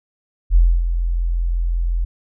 sine tone with ADSR envelope, 42.76 Hz, F1, 36 cents flat, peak -7 dBFS, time 0.5-2.05 s, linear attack 54 ms, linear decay 270 ms, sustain -9 dB, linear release 9 ms, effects none

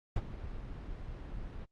brown noise with ADSR envelope, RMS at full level -28 dBFS, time 0.16-1.66 s, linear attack 4 ms, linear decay 38 ms, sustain -14 dB, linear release 25 ms, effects low-pass 4000 Hz 12 dB/octave + Opus 32 kbps

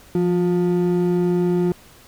triangle ring-modulated tone, 265.4 Hz, C4, 25 cents sharp, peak -11 dBFS, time 0.15-1.72 s, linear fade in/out 2 ms, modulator 91 Hz, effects pink hiss -48 dBFS RMS until 2.07 s

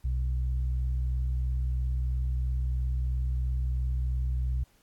sine tone pair together, 63 / 126 Hz, B1 / B2, +35 / +35 cents, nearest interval octave, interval 1200 cents, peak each -26 / -36 dBFS, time 0.04-4.64 s, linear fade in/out 10 ms, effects pink hiss -66 dBFS RMS until 4.82 s + AAC 64 kbps

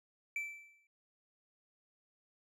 triangle tone with exponential decay, 2327 Hz, D7, 17 cents flat, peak -32 dBFS, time 0.36-0.87 s, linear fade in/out 2 ms, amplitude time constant 110 ms, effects noise-tail reverb RT60 0.1 s tail -26 dB re dry

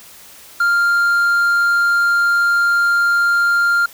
triangle tone, 1396.9 Hz, F6, in tune, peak -10 dBFS, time 0.6-3.86 s, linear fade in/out 5 ms, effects white hiss -41 dBFS RMS until 3.93 s

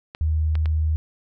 clicks, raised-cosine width 0.3 ms, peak -19 dBFS, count 3, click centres 0.149 / 0.554 / 0.658 s
sine tone, 78.1 Hz, D#2, 7 cents sharp, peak -18 dBFS, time 0.21-0.96 s, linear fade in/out 0 ms
effects none

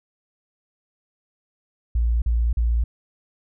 sine tone bursts, 58 Hz, A#1, 8 cents flat, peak -17 dBFS, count 3, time 1.95-2.84 s, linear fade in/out 5 ms, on 270 ms, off 40 ms, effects none

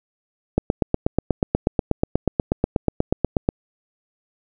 click train, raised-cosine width 2 ms, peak -3 dBFS, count 25, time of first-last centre 0.58-3.489 s, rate 8.25 Hz, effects none

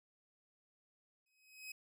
sawtooth tone with exponential growth, 2536 Hz, D#7, 32 cents sharp, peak -40 dBFS, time 1.26-1.72 s, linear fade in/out 5 ms, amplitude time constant 100 ms, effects none

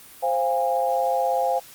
sine chord, F minor, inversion second, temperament equal with one note detuned, 523.3 / 698.5 / 814.9 Hz, C5 / F5 / Ab5, 0 / 0 / -33 cents, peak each -24 dBFS, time 0.22-1.6 s, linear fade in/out 20 ms, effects white hiss -46 dBFS RMS until 1.74 s + Opus 32 kbps

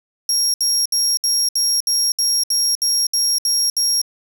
30% pulse tone bursts, 5588 Hz, F8, in tune, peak -11 dBFS, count 12, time 0.29-4.016 s, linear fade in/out 2 ms, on 250 ms, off 66 ms, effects none

